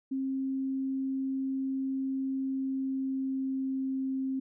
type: tone with pitch glide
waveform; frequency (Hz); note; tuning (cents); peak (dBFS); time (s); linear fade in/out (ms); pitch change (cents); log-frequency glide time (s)
sine; 267 to 265.3; C4 to C4; +35 to +24; -29; 0.11-4.4; 10; -11; 2.32-4.18
effects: none